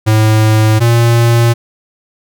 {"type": "tone pair in turn", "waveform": "square", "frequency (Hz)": [108.9, 117.35], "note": ["A2", "A#2"], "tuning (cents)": [-17, 12], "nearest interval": "minor second", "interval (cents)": 129, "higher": "second", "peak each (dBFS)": -7, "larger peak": "neither", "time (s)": [[0.06, 0.8], [0.8, 1.54]], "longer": "neither", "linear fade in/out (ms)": 20, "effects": []}